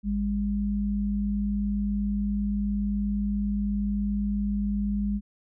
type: tone pair together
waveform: sine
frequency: 53.85 / 203.3 Hz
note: A1 / G#3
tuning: -37 / -37 cents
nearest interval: octave + major seventh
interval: 2300 cents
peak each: -30 / -25 dBFS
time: 0.03-5.21 s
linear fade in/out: 50 ms
effects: none